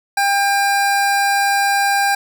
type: tone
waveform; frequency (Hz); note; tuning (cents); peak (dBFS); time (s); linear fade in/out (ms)
25% pulse; 799; G5; +33; -10; 0.17-2.15; 5
effects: none